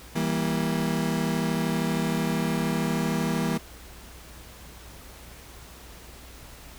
35% pulse chord, E diminished, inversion none, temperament just, 164.81 / 197.78 / 237.3 Hz, E3 / G3 / Bb3, 0 / +16 / +31 cents, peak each -26 / -28 / -27 dBFS, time 0.15-3.58 s, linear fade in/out 10 ms, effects added 60 Hz sine -48 dBFS peak until 6.78 s + pink hiss -47 dBFS RMS until 6.78 s

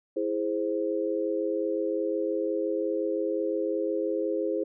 sine chord, E augmented, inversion none, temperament equal, 329.6 / 415.3 / 523.3 Hz, E4 / G#4 / B#4, 0 / 0 / 0 cents, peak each -30 dBFS, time 0.16-4.64 s, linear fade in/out 10 ms, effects none

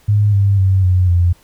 sine tone with pitch steps, 103.83 / 99.49 / 95.32 / 91.33 / 87.51 Hz, G#2 / G2 / G2 / F#2 / F2, 0 / +26 / -48 / -22 / +4 cents, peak -9 dBFS, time 0.08-1.33 s, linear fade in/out 10 ms, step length 250 ms, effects pink hiss -51 dBFS RMS until 1.43 s

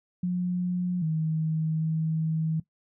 sine tone with pitch steps, 179.1 / 158.4 / 159.5 Hz, F3 / D#3 / D#3, +44 / +31 / +43 cents, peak -24 dBFS, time 0.23-2.6 s, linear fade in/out 5 ms, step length 790 ms, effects noise-tail reverb RT60 0.1 s tail -17 dB re dry

